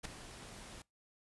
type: noise with ADSR envelope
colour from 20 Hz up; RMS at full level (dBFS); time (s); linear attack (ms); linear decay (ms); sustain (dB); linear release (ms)
pink; -39; 0.03-0.82; 22; 6; -12; 4
effects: noise-tail reverb RT60 0.2 s tail -24 dB re dry + resampled to 24000 Hz